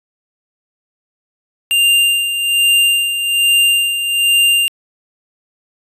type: tone with tremolo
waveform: square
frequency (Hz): 2794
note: F7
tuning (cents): 0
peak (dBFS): -9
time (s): 1.71-4.68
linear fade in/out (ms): 0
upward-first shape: sine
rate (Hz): 1.2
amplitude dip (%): 60
effects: resampled to 32000 Hz